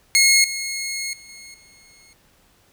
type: tone with level steps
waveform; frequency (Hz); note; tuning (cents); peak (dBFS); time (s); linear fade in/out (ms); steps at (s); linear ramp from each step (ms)
15% pulse; 2165; C#7; -41; -6 / -19 / -36 / -33 / -43; 0.15-2.13; 0; 0.44 / 1.13 / 1.29 / 1.54; 2
effects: pink hiss -58 dBFS RMS until 2.72 s